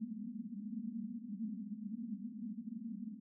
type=band-pass noise; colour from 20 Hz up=pink; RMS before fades=-44 dBFS; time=0-3.2 s; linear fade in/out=10 ms; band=200 to 240 Hz; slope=96 dB/octave; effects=none